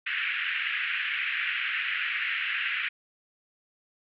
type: band-pass noise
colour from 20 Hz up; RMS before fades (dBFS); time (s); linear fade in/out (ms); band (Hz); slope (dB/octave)
white; -30; 0.06-2.89; 10; 1500 to 2800; 48
effects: none